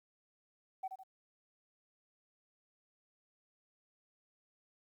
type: tone with echo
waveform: sine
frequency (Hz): 761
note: F#5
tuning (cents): +48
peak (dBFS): -35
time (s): 0.83-0.88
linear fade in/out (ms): 10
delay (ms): 78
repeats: 2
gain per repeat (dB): -7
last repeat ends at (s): 1.036
effects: tanh soft clip ceiling -33 dBFS + 12-bit